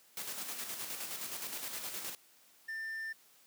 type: noise with tremolo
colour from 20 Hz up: white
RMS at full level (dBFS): -40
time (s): 0.17-2.15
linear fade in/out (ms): 2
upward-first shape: square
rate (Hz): 9.6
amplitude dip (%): 40
type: tone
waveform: triangle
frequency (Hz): 1790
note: A6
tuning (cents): +29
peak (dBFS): -36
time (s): 2.68-3.13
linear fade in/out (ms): 10
effects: white hiss -64 dBFS RMS until 3.46 s + high-pass 150 Hz 12 dB/octave